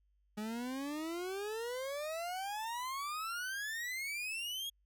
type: exponential sweep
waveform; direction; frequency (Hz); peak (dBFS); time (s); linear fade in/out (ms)
40% pulse; up; 207.7 to 3330; -37; 0.37-4.7; 10
effects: added 50 Hz sine -70 dBFS peak until 4.85 s